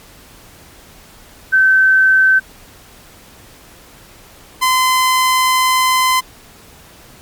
sine / sawtooth tone pair in turn, 1539 / 1027.2 Hz, G6 / C6, -32 / -32 cents, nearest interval perfect fifth, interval 700 cents, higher first, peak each -7 dBFS, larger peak neither, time 1.52-2.4 / 4.61-6.21 s, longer second, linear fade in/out 20 ms, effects pink hiss -42 dBFS RMS until 7.21 s + MP3 96 kbps

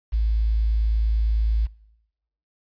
sine tone with quantisation, 54.5 Hz, A1, 16 cents flat, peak -18 dBFS, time 0.12-1.67 s, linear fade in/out 20 ms, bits 8, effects noise-tail reverb RT60 0.9 s tail -23 dB re dry + resampled to 11025 Hz

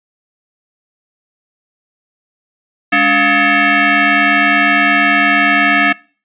sine tone with frequency modulation, 207.3 Hz, G#3, 3 cents flat, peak -8 dBFS, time 2.92-5.93 s, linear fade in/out 10 ms, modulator 494 Hz, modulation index 5, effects noise-tail reverb RT60 0.4 s tail -24 dB re dry + resampled to 8000 Hz

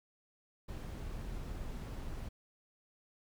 brown noise, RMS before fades -42 dBFS, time 0.68-2.29 s, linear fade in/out 10 ms, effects none

